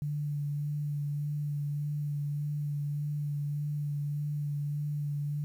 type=tone with vibrato; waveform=sine; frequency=146.3 Hz; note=D3; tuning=6 cents flat; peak=-30 dBFS; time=0.02-5.44 s; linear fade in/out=0 ms; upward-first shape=sine; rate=1.7 Hz; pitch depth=17 cents each way; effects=10-bit